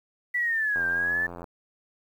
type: linear two-way sweep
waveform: sine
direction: down then up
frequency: 1975.5 to 1568 to 1765 Hz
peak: -23 dBFS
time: 0.34-1.27 s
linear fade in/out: 10 ms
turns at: 0.86 s
type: click train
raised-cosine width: 1 ms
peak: -25 dBFS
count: 60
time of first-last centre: 0.76-1.442 s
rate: 86.5 Hz
effects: 9-bit